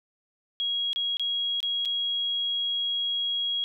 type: tone with dropouts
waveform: sine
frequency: 3300 Hz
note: G#7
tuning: 12 cents flat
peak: -25 dBFS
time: 0.6-3.64 s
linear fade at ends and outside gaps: 0 ms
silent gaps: 0.931-0.96 / 1.17-1.196 / 1.604-1.629 / 1.851-1.856 s
effects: none